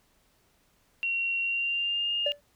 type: tone with pitch glide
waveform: sine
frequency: 2742 to 2829 Hz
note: F7 to F7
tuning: -32 to +22 cents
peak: -26 dBFS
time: 1.03-2.32 s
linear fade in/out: 0 ms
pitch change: +54 cents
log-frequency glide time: 1.41-2.13 s
type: tone with exponential decay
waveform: triangle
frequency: 580 Hz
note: D5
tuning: 22 cents flat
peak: -22 dBFS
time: 2.26-2.41 s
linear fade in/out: 5 ms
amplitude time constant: 31 ms
effects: pink hiss -67 dBFS RMS until 2.55 s